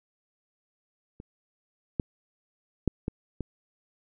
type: clicks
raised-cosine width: 3 ms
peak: -29 / -13 / -10 / -16 / -19 dBFS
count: 5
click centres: 1.201 / 1.998 / 2.877 / 3.081 / 3.407 s
effects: none